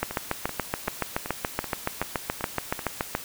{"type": "two click trains", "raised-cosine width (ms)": 0.5, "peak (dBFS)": [-9, -17], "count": [23, 8], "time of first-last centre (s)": [[0.03, 3.151], [0.11, 2.792]], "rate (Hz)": [7.05, 2.61], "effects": ["white hiss -40 dBFS RMS until 3.24 s"]}